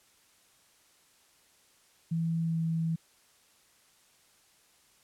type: tone with pitch glide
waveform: sine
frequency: 164.81 to 163.39 Hz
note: E3 to E3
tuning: 0 to -15 cents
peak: -27 dBFS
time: 2.11-2.96 s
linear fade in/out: 10 ms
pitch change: -15 cents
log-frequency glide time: 2.43-2.58 s
effects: white hiss -64 dBFS RMS until 5.03 s + low-pass 11000 Hz 12 dB/octave